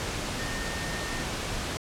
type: tone in noise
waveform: sine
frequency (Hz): 1825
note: A#6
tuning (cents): -37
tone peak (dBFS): -38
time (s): 0.39-1.23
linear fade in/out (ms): 0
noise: pink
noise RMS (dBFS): -32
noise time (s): 0-1.77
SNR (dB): -9
effects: low-pass 8000 Hz 12 dB/octave